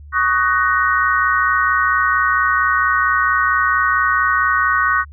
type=chord; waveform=sine; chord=D# minor seventh; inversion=third; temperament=just; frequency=1120.1 / 1244.5 / 1493.4 / 1866.8 Hz; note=C#6 / D#6 / F#6 / A#6; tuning=+18 / 0 / +16 / +2 cents; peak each=-18 / -20 / -17 / -20 dBFS; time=0.12-5.05 s; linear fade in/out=50 ms; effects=added 73 Hz sine -35 dBFS peak until 5.12 s